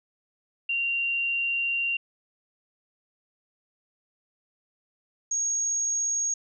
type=tone pair in turn; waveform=sine; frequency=2767 / 6581 Hz; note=F7 / G#8; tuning=-17 / -17 cents; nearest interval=octave + minor third; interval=1500 cents; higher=second; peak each=-24 dBFS; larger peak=neither; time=0.69-1.97 / 5.31-6.34 s; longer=first; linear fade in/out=5 ms; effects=none